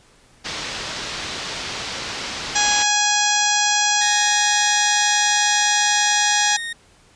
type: low-pass noise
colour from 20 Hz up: white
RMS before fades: -29 dBFS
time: 0.44-2.84 s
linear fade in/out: 20 ms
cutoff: 5500 Hz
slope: 24 dB/octave
type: harmonic tone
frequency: 830.6 Hz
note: G#5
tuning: in tune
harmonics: 1 / 2 / 3 / 4 / 5 / 6 / 7 / 8 / 9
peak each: -22 / -23 / -27 / -24 / -27 / -28 / -22 / -28 / -26 dBFS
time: 2.55-6.57 s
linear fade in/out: 10 ms
type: tone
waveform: 30% pulse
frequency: 1852 Hz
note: A#6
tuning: 12 cents flat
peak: -23 dBFS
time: 4.01-6.73 s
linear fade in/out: 5 ms
effects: pink hiss -53 dBFS RMS until 7.15 s + resampled to 22050 Hz